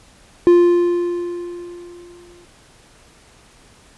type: tone with exponential decay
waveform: triangle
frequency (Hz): 349.2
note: F4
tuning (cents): 0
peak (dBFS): -4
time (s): 0.47-2.45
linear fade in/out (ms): 0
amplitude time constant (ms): 430
effects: pink hiss -49 dBFS RMS until 3.97 s + resampled to 24000 Hz